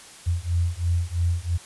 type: beating tone pair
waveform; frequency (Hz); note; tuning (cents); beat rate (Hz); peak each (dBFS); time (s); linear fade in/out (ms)
sine; 84.7 / 87.7; E2 / F2; +48 / +8; 3; -24; 0.26-1.58; 20
effects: white hiss -45 dBFS RMS until 1.65 s + resampled to 24000 Hz